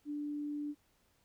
sine tone, 293.7 Hz, D4, in tune, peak -36 dBFS, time 0.05-0.75 s, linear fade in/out 50 ms, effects pink hiss -73 dBFS RMS until 1.24 s

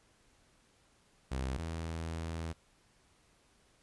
sawtooth tone pair in turn, 65.41 / 81.88 Hz, C2 / E2, 0 / -11 cents, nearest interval major third, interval 389 cents, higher second, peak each -30 / -33 dBFS, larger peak first, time 1.31-1.58 / 1.58-2.53 s, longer second, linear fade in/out 10 ms, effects pink hiss -68 dBFS RMS until 3.82 s + resampled to 24000 Hz

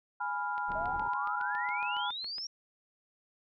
sine chord, F diminished, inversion first, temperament equal, 830.6 / 987.8 / 1396.9 Hz, Ab5 / Cb6 / F6, 0 / 0 / 0 cents, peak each -36 dBFS, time 0.2-2.11 s, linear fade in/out 10 ms
click train, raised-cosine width 0.3 ms, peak -32 dBFS, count 14, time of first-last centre 0.58-2.383 s, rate 7.21 Hz
pink low-pass noise, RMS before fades -46 dBFS, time 0.68-1.09 s, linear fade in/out 5 ms, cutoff 750 Hz, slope 12 dB/octave
sine exponential sweep, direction up, 622.3 to 5660 Hz, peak -36 dBFS, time 0.75-2.47 s, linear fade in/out 5 ms
effects none

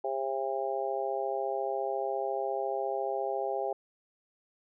harmonic tone, 134.3 Hz, C3, 46 cents sharp, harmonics 3 / 4 / 5 / 6, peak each -35 / -35 / -35 / -35 dBFS, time 0.04-3.73 s, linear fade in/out 5 ms, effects none

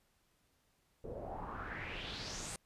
pink noise with low-pass filter sweep, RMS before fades -44 dBFS, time 1.04-2.56 s, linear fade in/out 2 ms, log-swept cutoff 430 to 9200 Hz, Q 4, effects pink hiss -75 dBFS RMS until 2.65 s + resampled to 32000 Hz

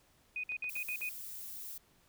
sine tone bursts, 2489 Hz, D#7, in tune, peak -35 dBFS, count 6, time 0.36-1.091 s, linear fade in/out 2 ms, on 76 ms, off 55 ms
click train, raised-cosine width 0.3 ms, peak -36 dBFS, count 5, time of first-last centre 0.52-1.01 s, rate 8.16 Hz
violet noise, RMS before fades -45 dBFS, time 0.69-1.78 s, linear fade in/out 5 ms
effects pink hiss -68 dBFS RMS until 2.08 s

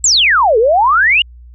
sine exponential two-way sweep, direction down then up, 7900 to 421.3 to 2957 Hz, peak -7 dBFS, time 0.04-1.22 s, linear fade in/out 2 ms, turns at 0.58 s, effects added 60 Hz sine -34 dBFS peak until 1.54 s

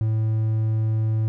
triangle tone, 110 Hz, A2, in tune, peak -17 dBFS, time 0.01-1.28 s, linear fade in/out 0 ms, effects none

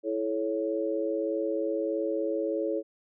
sine chord, A major, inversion second, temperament equal with one note detuned, 329.6 / 431.2 / 554.4 Hz, E4 / A4 / C#5, 0 / -35 / 0 cents, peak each -31 dBFS, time 0.03-2.83 s, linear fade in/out 50 ms, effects none

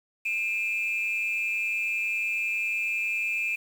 sine tone pair together, 2398 / 2608 Hz, D7 / E7, +36 / -19 cents, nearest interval minor second, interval 145 cents, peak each -27 dBFS, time 0.25-3.56 s, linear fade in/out 10 ms, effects tanh soft clip ceiling -21 dBFS + 8-bit

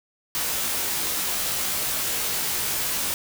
white noise with comb filter, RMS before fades -26 dBFS, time 0.35-3.14 s, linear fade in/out 0 ms, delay 18 ms, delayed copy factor -0.8, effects none

